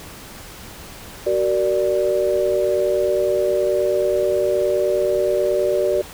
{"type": "chord", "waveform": "sine", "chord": "Gb augmented", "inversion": "none", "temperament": "equal with one note detuned", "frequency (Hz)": [376.7, 466.2, 587.3], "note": ["Gb4", "Bb4", "D5"], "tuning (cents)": [31, 0, 0], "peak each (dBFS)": [-20, -23, -19], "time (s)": [1.26, 6.02], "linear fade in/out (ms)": 10, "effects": ["pink hiss -38 dBFS RMS until 6.13 s"]}